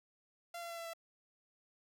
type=tone with pitch steps; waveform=sawtooth; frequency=687 / 681.5 / 676 / 670.5 / 665.1 Hz; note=F5 / F5 / E5 / E5 / E5; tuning=-29 / -43 / +43 / +29 / +15 cents; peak=-39 dBFS; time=0.54-0.935 s; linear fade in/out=5 ms; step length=79 ms; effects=none